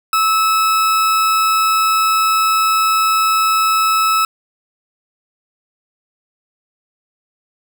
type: tone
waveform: 40% pulse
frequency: 1300 Hz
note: E6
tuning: 24 cents flat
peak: -11 dBFS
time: 0.13-4.25 s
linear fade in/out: 2 ms
effects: 8-bit